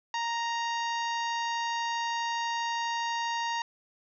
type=harmonic tone; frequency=932.3 Hz; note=A#5; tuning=in tune; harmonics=1 / 2 / 3 / 4 / 5 / 6 / 7; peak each=-30 / -36 / -40 / -42 / -44 / -46 / -47 dBFS; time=0.14-3.62 s; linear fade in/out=2 ms; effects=none